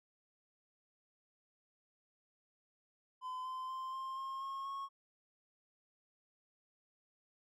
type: tone with pitch steps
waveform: triangle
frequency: 1019 / 1031.4 / 1044 / 1056.8 / 1069.7 / 1082.7 / 1095.9 Hz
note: C6 / C6 / C6 / C6 / C6 / C#6 / C#6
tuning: -46 / -25 / -4 / +17 / +38 / -41 / -20 cents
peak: -38 dBFS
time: 3.21-4.89 s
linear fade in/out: 50 ms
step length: 240 ms
effects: none